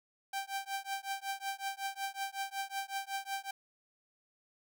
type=tone with tremolo; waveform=sawtooth; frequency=784 Hz; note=G5; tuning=in tune; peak=-29 dBFS; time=0.33-3.51 s; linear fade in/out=5 ms; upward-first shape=triangle; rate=5.4 Hz; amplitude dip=100%; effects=none